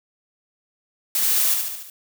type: noise with echo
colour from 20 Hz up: blue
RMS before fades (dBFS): -21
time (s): 1.15-1.54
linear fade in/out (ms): 2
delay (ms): 72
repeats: 5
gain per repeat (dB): -4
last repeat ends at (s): 1.9
effects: none